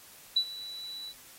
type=tone with ADSR envelope; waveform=sine; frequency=3951 Hz; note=B7; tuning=in tune; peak=-20 dBFS; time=0.36-1.14 s; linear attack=8 ms; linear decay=69 ms; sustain=-18 dB; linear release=54 ms; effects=white hiss -53 dBFS RMS until 1.38 s + AAC 48 kbps